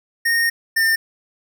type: tone pair in turn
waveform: square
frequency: 1848 / 1803.7 Hz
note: A#6 / A6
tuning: -16 / +42 cents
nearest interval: unison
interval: 42 cents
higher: first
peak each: -16 / -15 dBFS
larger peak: second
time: 0.25-0.5 / 0.76-0.96 s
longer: first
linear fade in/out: 10 ms
effects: none